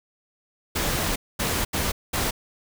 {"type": "noise bursts at uneven times", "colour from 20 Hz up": "pink", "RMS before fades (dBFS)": -25, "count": 4, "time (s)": [[0.75, 1.16], [1.39, 1.65], [1.73, 1.92], [2.13, 2.31]], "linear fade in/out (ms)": 10, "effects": []}